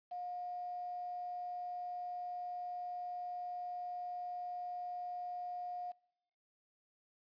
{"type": "tone with quantisation", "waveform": "sine", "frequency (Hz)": 715, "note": "F5", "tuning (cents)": 41, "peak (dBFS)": -40, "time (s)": [0.11, 5.92], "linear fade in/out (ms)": 10, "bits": 10, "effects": ["noise-tail reverb RT60 0.8 s tail -26 dB re dry", "resampled to 11025 Hz"]}